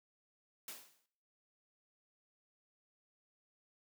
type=noise with exponential decay; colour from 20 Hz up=white; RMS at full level=-44 dBFS; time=0.68-1.06 s; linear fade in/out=2 ms; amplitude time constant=81 ms; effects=noise-tail reverb RT60 0.7 s tail -21 dB re dry + high-pass 200 Hz 12 dB/octave